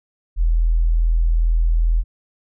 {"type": "tone", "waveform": "sine", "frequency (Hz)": 41.2, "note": "E1", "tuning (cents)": 0, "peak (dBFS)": -13, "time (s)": [0.36, 2.04], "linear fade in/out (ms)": 50, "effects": []}